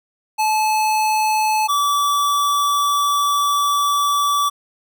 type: tone pair in turn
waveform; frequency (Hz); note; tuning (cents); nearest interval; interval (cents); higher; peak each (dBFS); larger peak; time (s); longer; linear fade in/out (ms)
square; 864 / 1153.3; A5 / D6; -32 / -32; perfect fourth; 500; second; -16; neither; 0.38-1.68 / 1.68-4.5; second; 20
effects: none